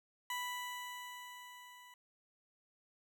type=tone with level ramp; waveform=20% pulse; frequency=987.8 Hz; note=B5; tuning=in tune; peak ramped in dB=-32 to -51 dBFS; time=0.3-1.94 s; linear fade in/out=2 ms; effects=none